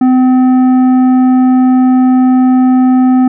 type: tone with tanh clipping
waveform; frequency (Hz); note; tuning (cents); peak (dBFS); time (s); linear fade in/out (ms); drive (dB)
sine; 255.6; C4; -40; -6; 0.01-3.28; 5; 9
effects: none